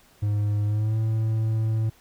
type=tone with pitch glide; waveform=triangle; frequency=103.83 to 110.64 Hz; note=G#2 to A2; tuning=0 to +10 cents; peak=-19 dBFS; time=0.22-1.9 s; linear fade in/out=10 ms; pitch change=+110 cents; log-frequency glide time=0.65-0.98 s; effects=pink hiss -57 dBFS RMS until 2 s